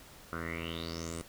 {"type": "tone with low-pass filter sweep", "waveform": "10% pulse", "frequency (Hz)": 83, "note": "E2", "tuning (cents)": 12, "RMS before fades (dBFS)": -39, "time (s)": [0.33, 1.22], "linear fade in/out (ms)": 0, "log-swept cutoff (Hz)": [1400, 9300], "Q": 7.8, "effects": ["pink hiss -54 dBFS RMS until 1.28 s"]}